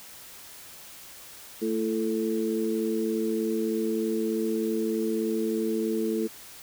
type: tone cluster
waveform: sine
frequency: 223.1 / 335.3 / 438.6 Hz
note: A3 / E4 / A4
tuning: +24 / +30 / -6 cents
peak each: -29 dBFS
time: 1.61-6.28 s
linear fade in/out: 20 ms
effects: white hiss -46 dBFS RMS until 6.62 s